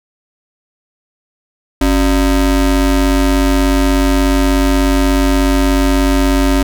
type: ring-modulated tone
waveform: square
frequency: 161.3 Hz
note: E3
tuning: 37 cents flat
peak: -7 dBFS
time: 1.81-6.63 s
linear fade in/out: 5 ms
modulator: 113 Hz
effects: none